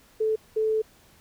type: tone bursts at uneven times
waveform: sine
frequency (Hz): 436.9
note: A4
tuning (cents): -12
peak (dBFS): -21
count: 2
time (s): 0.2-0.36 / 0.56-0.82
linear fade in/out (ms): 10
effects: pink hiss -57 dBFS RMS until 1.2 s